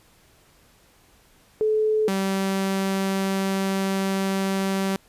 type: tone pair in turn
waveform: sine / sawtooth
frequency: 432 / 193.33 Hz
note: A4 / G3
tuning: -32 / -24 cents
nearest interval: octave + major second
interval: 1392 cents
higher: first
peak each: -18 dBFS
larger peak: neither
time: 1.61-2.08 / 2.08-4.96 s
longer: second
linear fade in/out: 0 ms
effects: pink hiss -57 dBFS RMS until 5.08 s + resampled to 32000 Hz